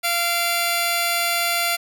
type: tone pair together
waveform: 10% pulse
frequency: 690.6 / 2323 Hz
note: F5 / D7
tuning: -20 / -20 cents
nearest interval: octave + major sixth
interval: 2100 cents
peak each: -12 / -16 dBFS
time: 0.03-1.77 s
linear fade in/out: 20 ms
effects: none